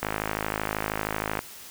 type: click train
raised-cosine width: 0.5 ms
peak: -11 dBFS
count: 73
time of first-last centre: 0.03-1.391 s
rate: 52.9 Hz
effects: white hiss -44 dBFS RMS until 1.7 s